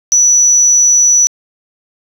sine tone, 5920 Hz, F#8, in tune, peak -4 dBFS, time 0.12-1.27 s, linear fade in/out 0 ms, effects tanh soft clip ceiling -2 dBFS + 7-bit

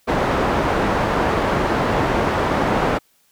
white low-pass noise, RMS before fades -19 dBFS, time 0.07-2.99 s, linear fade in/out 20 ms, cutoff 950 Hz, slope 12 dB/octave, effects white hiss -60 dBFS RMS until 3.31 s

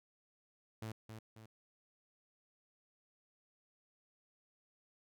sawtooth tone with echo, 110.3 Hz, A2, 5 cents sharp, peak -38 dBFS, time 0.82-0.92 s, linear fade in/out 5 ms, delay 270 ms, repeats 2, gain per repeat -6 dB, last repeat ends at 1.46 s, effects none

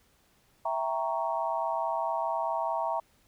sine chord, E diminished seventh, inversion none, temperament equal, 659.3 / 784 / 932.3 / 1108.7 Hz, E5 / G5 / Bb5 / Db6, 0 / 0 / 0 / 0 cents, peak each -32 / -35 / -31 / -37 dBFS, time 0.65-3 s, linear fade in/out 5 ms, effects pink hiss -66 dBFS RMS until 3.27 s

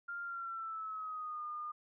sine tone with pitch glide, 1396.9 to 1216.1 Hz, F6 to D#6, 0 to -40 cents, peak -39 dBFS, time 0.08-1.72 s, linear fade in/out 10 ms, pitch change -240 cents, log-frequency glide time 0.23-1.43 s, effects none

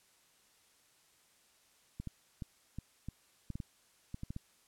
clicks, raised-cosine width 5 ms, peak -28 dBFS, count 12, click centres 2 / 2.073 / 2.422 / 2.786 / 3.086 / 3.503 / 3.555 / 3.602 / 4.144 / 4.234 / 4.305 / 4.364 s, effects white hiss -68 dBFS RMS until 4.67 s + low-pass 11000 Hz 12 dB/octave

